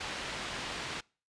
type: low-pass noise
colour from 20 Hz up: white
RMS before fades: -39 dBFS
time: 0-1.01 s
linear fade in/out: 10 ms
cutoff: 3300 Hz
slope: 12 dB/octave
effects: noise-tail reverb RT60 0.4 s tail -26 dB re dry + resampled to 22050 Hz